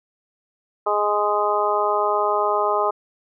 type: harmonic tone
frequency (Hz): 207.7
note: G#3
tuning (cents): 0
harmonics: 2 / 3 / 4 / 5 / 6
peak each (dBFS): -24 / -24 / -24 / -24 / -24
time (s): 0.86-2.91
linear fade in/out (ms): 10
effects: none